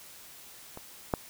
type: clicks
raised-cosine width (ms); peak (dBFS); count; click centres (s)
1; -27 / -12; 2; 0.774 / 1.138
effects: white hiss -50 dBFS RMS until 1.29 s